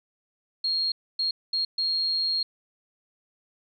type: tone bursts at uneven times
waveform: sine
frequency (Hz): 4255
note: C8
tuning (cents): +28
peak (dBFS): -23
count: 4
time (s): 0.64-0.92 / 1.19-1.31 / 1.53-1.65 / 1.78-2.43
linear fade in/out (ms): 5
effects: none

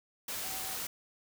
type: tone in noise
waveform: sine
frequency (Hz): 761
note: F#5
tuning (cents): +48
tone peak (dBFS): -47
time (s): 0.44-0.75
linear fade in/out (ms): 5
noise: white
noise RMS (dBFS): -38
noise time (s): 0.28-0.87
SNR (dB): -12
effects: none

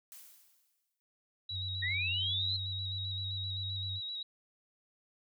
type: noise with exponential decay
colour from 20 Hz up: blue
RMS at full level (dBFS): -49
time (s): 0.12-1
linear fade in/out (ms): 0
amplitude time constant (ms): 190
type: tone with vibrato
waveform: sine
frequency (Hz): 3855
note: B7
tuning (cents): -43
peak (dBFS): -37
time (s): 1.49-4.23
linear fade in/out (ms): 5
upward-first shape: square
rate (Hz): 7.7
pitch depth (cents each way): 26
type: tone with pitch glide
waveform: sine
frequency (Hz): 94 to 96.25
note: F#2 to G2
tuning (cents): +28 to -31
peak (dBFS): -38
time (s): 1.5-4.01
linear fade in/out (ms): 50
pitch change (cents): +41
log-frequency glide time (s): 1.67-3.19
type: linear sweep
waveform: sine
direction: up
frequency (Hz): 1844 to 4186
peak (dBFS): -32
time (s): 1.82-2.57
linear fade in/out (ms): 10
effects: none

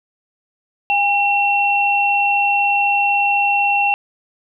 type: tone pair together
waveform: sine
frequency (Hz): 808 / 2718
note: G#5 / F7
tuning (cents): -48 / -48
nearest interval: octave + major sixth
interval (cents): 2100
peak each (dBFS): -16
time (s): 0.9-3.94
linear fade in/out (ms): 0
effects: none

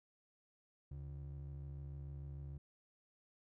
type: ring-modulated tone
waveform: triangle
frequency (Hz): 106.5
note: G#2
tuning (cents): +44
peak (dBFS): -40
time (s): 0.91-2.58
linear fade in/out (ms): 5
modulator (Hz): 33.4
effects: none

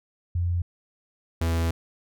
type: tone pair in turn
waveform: sine / 45% pulse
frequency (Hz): 87.31 / 82.93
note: F2 / E2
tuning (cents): 0 / +11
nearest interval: minor second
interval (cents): 89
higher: first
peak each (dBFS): -22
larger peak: neither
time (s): 0.35-0.62 / 1.41-1.71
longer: second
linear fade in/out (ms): 5
effects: none

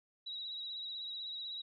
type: tone with vibrato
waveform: sine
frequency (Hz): 3864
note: B7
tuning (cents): -39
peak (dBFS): -40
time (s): 0.26-1.62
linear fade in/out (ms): 10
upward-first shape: sine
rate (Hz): 16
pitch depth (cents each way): 37
effects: none

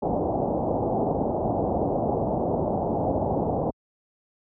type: low-pass noise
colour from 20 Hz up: white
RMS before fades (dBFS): -25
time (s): 0.02-3.71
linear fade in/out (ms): 10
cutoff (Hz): 810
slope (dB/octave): 48
effects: high-pass 60 Hz 12 dB/octave

